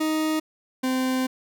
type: tone pair in turn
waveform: 40% pulse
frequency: 312.5 / 258.5 Hz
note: D#4 / C4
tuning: +8 / -21 cents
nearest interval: minor third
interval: 329 cents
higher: first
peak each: -21 dBFS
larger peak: neither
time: 0-0.4 / 0.83-1.27 s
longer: second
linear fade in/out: 10 ms
effects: none